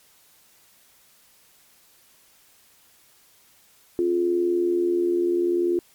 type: tone with amplitude modulation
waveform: sine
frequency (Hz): 350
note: F4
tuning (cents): +4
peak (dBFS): -16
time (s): 3.99-5.79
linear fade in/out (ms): 0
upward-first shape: sine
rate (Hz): 80.5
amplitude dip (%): 60
effects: white hiss -57 dBFS RMS until 5.94 s + MP3 96 kbps